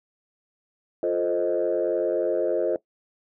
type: chord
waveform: sine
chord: F dominant seventh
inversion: none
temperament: equal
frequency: 349.2 / 440 / 523.3 / 622.3 Hz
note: F4 / A4 / C5 / Eb5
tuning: 0 / 0 / 0 / 0 cents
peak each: -26 dBFS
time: 1.03-2.76 s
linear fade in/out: 2 ms
effects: noise-tail reverb RT60 0.1 s tail -19 dB re dry + tanh soft clip ceiling -14 dBFS